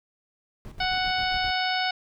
brown noise with tremolo, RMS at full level -38 dBFS, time 0.65-1.51 s, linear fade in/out 0 ms, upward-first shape square, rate 7.6 Hz, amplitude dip 65%
harmonic tone, 741 Hz, F#5, 2 cents sharp, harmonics 1 / 2 / 3 / 4 / 5 / 6 / 7, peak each -27 / -30 / -32 / -33 / -34 / -35 / -35 dBFS, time 0.8-1.91 s, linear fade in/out 5 ms
effects none

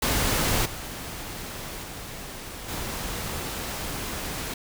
pink noise with level steps, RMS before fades -24 / -36 / -38 / -32 dBFS, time 0.02-4.54 s, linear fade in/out 5 ms, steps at 0.65 / 1.83 / 2.68 s, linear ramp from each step 10 ms, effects none

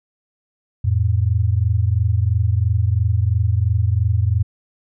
sine tone pair together, 87.31 / 110.27 Hz, F2 / A2, 0 / +4 cents, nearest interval major third, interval 404 cents, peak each -17 / -17 dBFS, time 0.84-4.43 s, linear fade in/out 10 ms, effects none

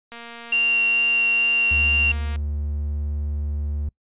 click train, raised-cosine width 0.3 ms, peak -23 dBFS, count 525, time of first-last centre 0.12-2.359 s, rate 234 Hz
sine tone with vibrato, 2762 Hz, F7, 20 cents flat, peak -16 dBFS, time 0.52-2.12 s, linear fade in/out 5 ms, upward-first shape sine, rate 2.3 Hz, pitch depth 8 cents each way
triangle tone, 73.42 Hz, D2, in tune, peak -21 dBFS, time 1.71-3.89 s, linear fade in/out 5 ms
effects noise-tail reverb RT60 0.1 s tail -25 dB re dry + resampled to 8000 Hz

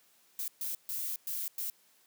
violet noise bursts at uneven times, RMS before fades -36 dBFS, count 5, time 0.39-0.48 / 0.61-0.75 / 0.89-1.16 / 1.27-1.48 / 1.58-1.7 s, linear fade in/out 2 ms, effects white hiss -66 dBFS RMS until 2.06 s + high-pass 150 Hz 12 dB/octave

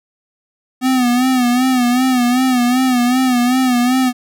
square tone with vibrato, 250.9 Hz, B3, 28 cents sharp, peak -12 dBFS, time 0.81-4.13 s, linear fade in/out 50 ms, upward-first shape sine, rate 2.6 Hz, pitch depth 69 cents each way, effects none

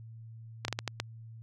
slowing click train, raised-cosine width 0.2 ms, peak -14 dBFS, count 6, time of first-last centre 0.65-1 s, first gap 32 ms, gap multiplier 1.4, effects added 113 Hz sine -45 dBFS peak until 1.42 s

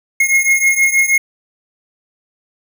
square beating tone pair, 2153 / 2159.3 Hz, C7 / C#7, +49 / -46 cents, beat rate 6.3 Hz, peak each -13 / -16 dBFS, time 0.2-1.18 s, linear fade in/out 5 ms, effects none

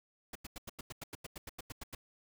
pink noise bursts, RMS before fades -44 dBFS, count 15, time 0.33-1.95 s, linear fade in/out 5 ms, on 24 ms, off 90 ms, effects none

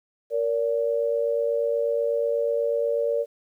sine tone pair together, 466.2 / 574.4 Hz, A#4 / D5, 0 / -39 cents, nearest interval major third, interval 361 cents, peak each -24 dBFS, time 0.3-3.26 s, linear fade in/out 50 ms, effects 10-bit

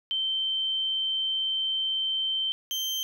sine / 35% pulse tone pair in turn, 3109 / 3131 Hz, G7 / G7, -15 / -3 cents, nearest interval unison, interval 12 cents, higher second, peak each -25 / -26 dBFS, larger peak first, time 0.11-2.52 / 2.71-3.03 s, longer first, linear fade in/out 0 ms, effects none

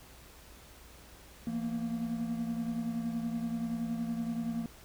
triangle tone cluster, 167.9 / 229.7 / 240.3 Hz, E3 / A#3 / B3, +32 / -25 / -47 cents, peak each -39 / -31 / -39 dBFS, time 1.47-4.66 s, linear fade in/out 2 ms, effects added 60 Hz sine -57 dBFS peak until 4.84 s + pink hiss -55 dBFS RMS until 4.84 s

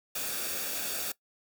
white noise with comb filter, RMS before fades -34 dBFS, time 0.15-1.12 s, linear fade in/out 5 ms, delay 0.98 ms, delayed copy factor -0.55, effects noise-tail reverb RT60 0.1 s tail -20 dB re dry

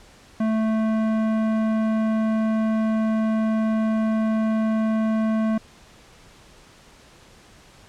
sine tone with tanh clipping, 219.9 Hz, A3, 1 cent flat, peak -21 dBFS, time 0.4-5.58 s, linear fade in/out 5 ms, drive 15 dB, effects pink hiss -50 dBFS RMS until 7.88 s + low-pass 8000 Hz 12 dB/octave

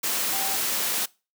sine tone in noise, 780 Hz, G5, 9 cents flat, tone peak -33 dBFS, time 0.32-0.56 s, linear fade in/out 10 ms, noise white, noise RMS -26 dBFS, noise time 0.03-1.06 s, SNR -10 dB, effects noise-tail reverb RT60 0.3 s tail -23 dB re dry + high-pass 200 Hz 12 dB/octave

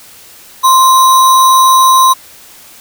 sine tone with sample-and-hold, 1046.5 Hz, C6, in tune, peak -3 dBFS, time 0.63-2.14 s, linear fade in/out 20 ms, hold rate 4900 Hz, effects white hiss -37 dBFS RMS until 2.8 s

